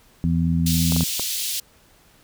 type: harmonic tone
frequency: 83.4 Hz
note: E2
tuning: 21 cents sharp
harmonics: 1 / 2 / 3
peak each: -24 / -19 / -25 dBFS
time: 0.24-1.04 s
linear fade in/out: 0 ms
type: high-pass noise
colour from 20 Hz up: pink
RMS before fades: -26 dBFS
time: 0.66-1.6 s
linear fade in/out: 5 ms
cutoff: 3200 Hz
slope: 24 dB/octave
type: clicks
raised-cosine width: 1 ms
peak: -15 dBFS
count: 4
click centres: 0.922 / 0.964 / 1.008 / 1.196 s
effects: pink hiss -55 dBFS RMS until 2.23 s